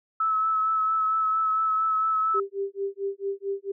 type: tone with vibrato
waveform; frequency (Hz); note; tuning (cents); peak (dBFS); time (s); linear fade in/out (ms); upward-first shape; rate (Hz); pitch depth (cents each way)
sine; 1300; E6; -24; -21; 0.2-2.4; 5; sine; 4.4; 18
type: tone with tremolo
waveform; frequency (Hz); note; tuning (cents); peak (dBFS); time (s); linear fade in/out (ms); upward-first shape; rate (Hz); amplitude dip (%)
sine; 395.2; G4; +14; -24; 2.34-3.72; 10; sine; 4.5; 100
effects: none